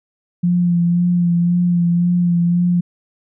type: tone with vibrato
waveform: sine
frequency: 174.2 Hz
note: F3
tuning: 4 cents flat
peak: -12 dBFS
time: 0.43-2.81 s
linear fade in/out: 10 ms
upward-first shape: sine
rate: 1.9 Hz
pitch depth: 25 cents each way
effects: none